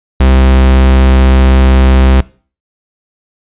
45% pulse tone, 65.41 Hz, C2, in tune, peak -4 dBFS, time 0.2-2.21 s, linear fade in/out 5 ms, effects noise-tail reverb RT60 0.4 s tail -21 dB re dry + resampled to 8000 Hz

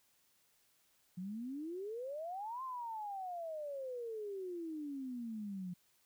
sine exponential two-way sweep, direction up then down, 174.8 to 1063 to 174.8 Hz, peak -40 dBFS, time 1.17-5.74 s, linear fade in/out 10 ms, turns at 2.63 s, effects white hiss -73 dBFS RMS until 6.05 s

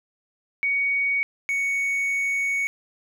sine / triangle tone pair in turn, 2240 / 2227 Hz, C#7 / C#7, +18 / +7 cents, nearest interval unison, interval 11 cents, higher first, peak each -20 dBFS, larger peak neither, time 0.63-1.23 / 1.49-2.67 s, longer second, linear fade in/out 0 ms, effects none

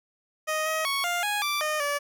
15% pulse tone with pitch steps, 623 / 632 / 1109 / 701 / 829 / 1172 / 612 / 576 Hz, D#5 / D#5 / C#6 / F5 / G#5 / D6 / D#5 / D5, +2 / +27 / 0 / +6 / -3 / -4 / -29 / -34 cents, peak -19 dBFS, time 0.47-1.99 s, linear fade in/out 20 ms, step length 190 ms, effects none

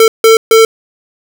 square tone bursts at uneven times, 447.8 Hz, A4, 30 cents sharp, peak -3 dBFS, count 3, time 0-0.08 / 0.24-0.37 / 0.51-0.65 s, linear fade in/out 2 ms, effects none

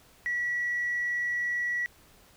sine tone, 1937 Hz, B6, 34 cents flat, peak -26 dBFS, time 0.26-1.86 s, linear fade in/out 0 ms, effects tanh soft clip ceiling -22 dBFS + pink hiss -58 dBFS RMS until 2.36 s

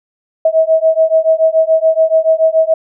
sine beating tone pair, 639 / 646 Hz, D#5 / E5, +46 / -35 cents, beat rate 7 Hz, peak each -11 dBFS, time 0.45-2.74 s, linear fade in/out 5 ms, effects none

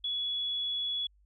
sine tone, 3387 Hz, G#7, 33 cents sharp, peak -30 dBFS, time 0.04-1.07 s, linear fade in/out 5 ms, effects added 50 Hz sine -61 dBFS peak until 1.25 s

